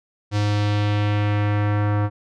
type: tone with low-pass filter sweep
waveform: square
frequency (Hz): 103.8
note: G#2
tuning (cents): 0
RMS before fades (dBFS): -20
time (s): 0.31-2.1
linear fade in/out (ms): 50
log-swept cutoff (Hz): 5500 to 1300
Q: 1.4
effects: none